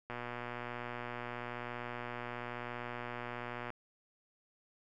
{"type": "click train", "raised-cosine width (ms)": 0.5, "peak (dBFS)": -26, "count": 437, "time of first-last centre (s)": [0.1, 3.703], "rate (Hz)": 121, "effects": []}